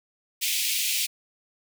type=high-pass noise; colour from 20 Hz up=pink; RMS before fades=-26 dBFS; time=0.41-1.07 s; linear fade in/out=20 ms; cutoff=2300 Hz; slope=48 dB/octave; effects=none